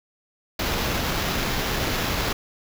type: noise with sample-and-hold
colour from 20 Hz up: pink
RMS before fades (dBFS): -25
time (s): 0.59-2.33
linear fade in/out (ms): 5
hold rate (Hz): 8820
effects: none